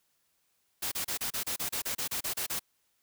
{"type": "noise bursts", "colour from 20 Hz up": "white", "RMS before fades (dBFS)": -33, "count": 14, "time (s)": [0.82, 2.595], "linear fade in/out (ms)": 10, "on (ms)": 98, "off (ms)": 31, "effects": ["white hiss -74 dBFS RMS until 3.02 s"]}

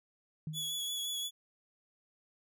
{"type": "tone with exponential decay", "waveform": "sine", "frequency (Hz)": 155.56, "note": "D#3", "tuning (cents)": 0, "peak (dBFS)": -34, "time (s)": [0.47, 0.83], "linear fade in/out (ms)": 2, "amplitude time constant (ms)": 77}
{"type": "tone with vibrato", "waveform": "sawtooth", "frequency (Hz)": 3388, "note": "G#7", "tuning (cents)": 34, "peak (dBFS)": -32, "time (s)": [0.53, 1.31], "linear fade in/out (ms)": 50, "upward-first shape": "sine", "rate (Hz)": 5.7, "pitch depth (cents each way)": 19}
{"effects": []}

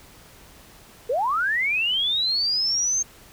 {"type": "linear sweep", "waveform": "sine", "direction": "up", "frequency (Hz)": [440, 6420], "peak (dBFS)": -20, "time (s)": [1.09, 3.03], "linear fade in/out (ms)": 10, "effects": ["pink hiss -49 dBFS RMS until 3.32 s"]}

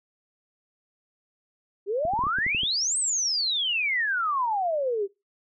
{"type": "exponential two-way sweep", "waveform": "sine", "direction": "up then down", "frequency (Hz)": [377.8, 8520, 377.8], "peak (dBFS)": -23, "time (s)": [1.86, 5.08], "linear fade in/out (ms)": 50, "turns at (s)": 2.98}
{"type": "clicks", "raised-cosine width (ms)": 3, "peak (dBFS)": -24, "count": 9, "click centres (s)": [2.052, 2.136, 2.191, 2.238, 2.268, 2.386, 2.465, 2.548, 2.634]}
{"effects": ["noise-tail reverb RT60 0.2 s tail -18 dB re dry"]}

